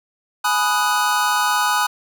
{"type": "chord", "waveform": "square", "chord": "G# minor seventh", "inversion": "none", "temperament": "equal with one note detuned", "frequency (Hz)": [838.3, 987.8, 1244.5, 1480], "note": ["G#5", "B5", "D#6", "F#6"], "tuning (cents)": [16, 0, 0, 0], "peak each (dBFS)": [-23, -23, -22, -23], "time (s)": [0.44, 1.87], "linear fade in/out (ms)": 10, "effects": []}